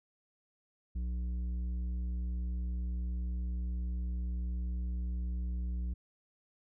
sine tone with tanh clipping, 60.7 Hz, B1, 29 cents flat, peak -34 dBFS, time 0.95-5.94 s, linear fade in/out 10 ms, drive 8 dB, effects none

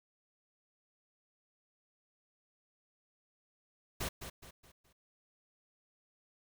pink noise with echo, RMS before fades -37 dBFS, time 4-4.09 s, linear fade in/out 10 ms, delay 210 ms, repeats 4, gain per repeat -8 dB, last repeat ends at 4.93 s, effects none

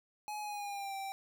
square tone with pitch glide, 842 to 781.1 Hz, G#5 to G5, +24 to -6 cents, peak -39 dBFS, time 0.28-1.12 s, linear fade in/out 0 ms, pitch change -130 cents, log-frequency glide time 0.41-0.95 s, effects none

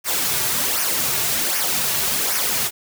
white noise with flanger, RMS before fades -21 dBFS, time 0.04-2.71 s, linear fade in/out 50 ms, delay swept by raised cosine 0.25 to 3.95 ms, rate 1.3 Hz, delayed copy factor -0.6, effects none

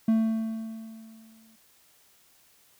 triangle tone with exponential decay, 222.7 Hz, A3, 21 cents sharp, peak -16 dBFS, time 0.08-1.56 s, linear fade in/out 5 ms, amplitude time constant 320 ms, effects white hiss -61 dBFS RMS until 2.79 s

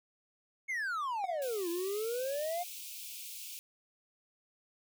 triangle exponential two-way sweep, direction down then up, 2217 to 334.2 to 722 Hz, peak -31 dBFS, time 0.68-2.64 s, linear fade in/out 20 ms, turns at 1.69 s
triangle tone with exponential decay, 734 Hz, F#5, 14 cents flat, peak -31 dBFS, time 1.24-1.7 s, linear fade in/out 1 ms, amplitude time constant 99 ms
white high-pass noise, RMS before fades -45 dBFS, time 1.42-3.59 s, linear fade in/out 0 ms, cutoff 2300 Hz, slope 96 dB/octave
effects none

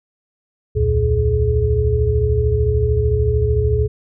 sine tone cluster, 67.7 / 81.1 / 116.6 / 423.4 Hz, C#2 / E2 / A#2 / G#4, -40 / -28 / +1 / +33 cents, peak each -19 dBFS, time 0.75-3.88 s, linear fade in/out 20 ms, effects none

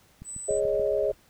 click train, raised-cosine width 5 ms, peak -29 dBFS, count 5, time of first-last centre 0.22-0.796 s, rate 6.94 Hz
sine tone, 7990 Hz, B8, 19 cents sharp, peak -35 dBFS, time 0.24-0.61 s, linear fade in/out 50 ms
sine chord, Ab suspended fourth, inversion none, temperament equal, 415.3 / 554.4 / 622.3 Hz, Ab4 / Db5 / Eb5, 0 / 0 / 0 cents, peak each -27 dBFS, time 0.48-1.12 s, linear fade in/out 10 ms
brown noise with tremolo, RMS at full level -45 dBFS, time 0.5-1.15 s, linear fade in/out 10 ms, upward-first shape sine, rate 17 Hz, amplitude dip 50%
effects pink hiss -60 dBFS RMS until 1.29 s

